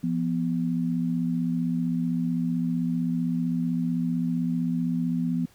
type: tone pair together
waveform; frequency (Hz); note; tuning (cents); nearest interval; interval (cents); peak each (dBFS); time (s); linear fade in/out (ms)
sine; 171.26 / 246.9; F3 / B3; -34 / 0; tritone; 634; -26; 0.03-5.46; 10
effects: pink hiss -58 dBFS RMS until 5.54 s